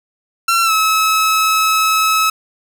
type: tone with pitch glide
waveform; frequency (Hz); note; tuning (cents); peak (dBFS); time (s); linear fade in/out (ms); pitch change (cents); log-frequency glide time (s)
sawtooth; 1357 to 1292.7; E6 to E6; +50 to -34; -8; 0.48-2.3; 5; -84; 0.64-0.72
effects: none